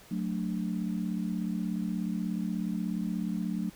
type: chord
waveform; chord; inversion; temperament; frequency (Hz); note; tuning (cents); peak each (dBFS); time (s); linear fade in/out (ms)
sine; D major; first; just; 183.54 / 220.2 / 293.7; F#3 / A3 / D4; -14 / +2 / 0; -32 / -33 / -38; 0.11-3.7; 5
effects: pink hiss -54 dBFS RMS until 3.75 s